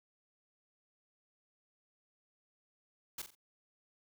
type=noise with echo; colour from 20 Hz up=white; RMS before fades=-41 dBFS; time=3.18-3.22 s; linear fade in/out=5 ms; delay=44 ms; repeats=3; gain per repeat=-9 dB; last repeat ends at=3.352 s; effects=none